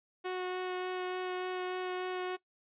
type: tone with vibrato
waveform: sawtooth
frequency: 366.7 Hz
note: F#4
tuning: 15 cents flat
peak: -30 dBFS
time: 0.24-2.37 s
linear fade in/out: 20 ms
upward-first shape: sine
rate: 3.4 Hz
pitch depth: 8 cents each way
effects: noise-tail reverb RT60 0.1 s tail -19 dB re dry + resampled to 8000 Hz